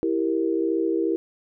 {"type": "chord", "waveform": "sine", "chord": "E diminished", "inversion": "none", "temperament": "equal", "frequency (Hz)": [329.6, 392, 466.2], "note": ["E4", "G4", "Bb4"], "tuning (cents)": [0, 0, 0], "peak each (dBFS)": [-23, -26, -27], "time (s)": [0.03, 1.16], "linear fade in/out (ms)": 0, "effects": []}